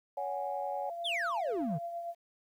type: chord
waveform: sine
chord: C# suspended fourth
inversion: none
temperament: equal with one note detuned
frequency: 562.1 / 740 / 830.6 Hz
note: C#5 / F#5 / G#5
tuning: +24 / 0 / 0 cents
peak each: -37 dBFS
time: 0.17-0.9 s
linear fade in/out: 5 ms
type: tone with tremolo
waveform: sine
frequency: 685 Hz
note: F5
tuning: 34 cents flat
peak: -34 dBFS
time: 0.87-2.15 s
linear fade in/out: 50 ms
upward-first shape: triangle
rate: 8.4 Hz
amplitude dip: 45%
type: exponential sweep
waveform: triangle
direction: down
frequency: 3729 to 138.9 Hz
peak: -29 dBFS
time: 1.04-1.79 s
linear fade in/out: 20 ms
effects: tanh soft clip ceiling -22 dBFS + 11-bit